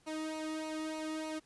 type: tone with flanger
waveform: sawtooth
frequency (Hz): 313.1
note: D#4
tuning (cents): +11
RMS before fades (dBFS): -39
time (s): 0.06-1.4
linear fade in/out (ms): 20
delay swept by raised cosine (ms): 0.58 to 1.31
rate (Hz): 3.3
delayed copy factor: -0.75
effects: pink hiss -68 dBFS RMS until 1.45 s + resampled to 24000 Hz